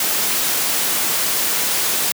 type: noise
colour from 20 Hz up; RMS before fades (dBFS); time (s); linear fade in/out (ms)
white; -19; 0-2.12; 2
effects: high-pass 150 Hz 12 dB/octave